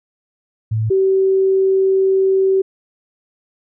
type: tone pair in turn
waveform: sine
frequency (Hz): 110.1 / 383.6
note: A2 / G4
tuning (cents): +2 / -37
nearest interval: octave + minor seventh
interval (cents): 2161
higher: second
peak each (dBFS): -15 / -11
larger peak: second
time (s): 0.71-0.9 / 0.9-2.62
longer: second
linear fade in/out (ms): 10
effects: none